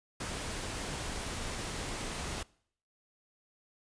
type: noise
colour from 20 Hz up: pink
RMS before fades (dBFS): -38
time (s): 0.2-2.43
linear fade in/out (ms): 5
effects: noise-tail reverb RT60 0.6 s tail -23 dB re dry + resampled to 22050 Hz